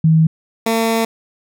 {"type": "tone pair in turn", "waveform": ["sine", "15% pulse"], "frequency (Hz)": [160, 226.3], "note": ["D#3", "A3"], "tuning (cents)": [49, 49], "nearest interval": "tritone", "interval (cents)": 600, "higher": "second", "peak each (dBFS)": -8, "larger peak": "neither", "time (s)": [[0.04, 0.27], [0.66, 1.05]], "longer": "second", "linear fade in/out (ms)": 5, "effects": []}